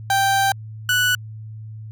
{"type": "tone pair in turn", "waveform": "30% pulse", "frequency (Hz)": [784, 1480], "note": ["G5", "F#6"], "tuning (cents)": [0, 0], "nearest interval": "major seventh", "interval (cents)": 1100, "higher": "second", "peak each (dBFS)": -13, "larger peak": "neither", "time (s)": [[0.1, 0.52], [0.89, 1.15]], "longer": "first", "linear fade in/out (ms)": 2, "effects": ["added 109 Hz sine -32 dBFS peak until 1.91 s"]}